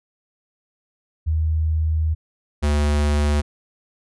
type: tone pair in turn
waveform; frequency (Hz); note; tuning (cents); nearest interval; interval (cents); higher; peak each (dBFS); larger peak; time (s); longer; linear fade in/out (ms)
sine / square; 79 / 73.63; D#2 / D2; +27 / +5; minor second; 122; first; -17; neither; 1.26-2.15 / 2.62-3.42; first; 20
effects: resampled to 24000 Hz